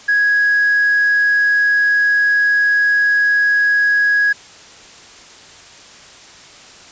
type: tone with tanh clipping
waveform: triangle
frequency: 1661.2 Hz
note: G#6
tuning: in tune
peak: -11 dBFS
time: 0.08-4.33 s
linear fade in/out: 10 ms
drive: 5 dB
effects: white hiss -40 dBFS RMS until 6.91 s + resampled to 16000 Hz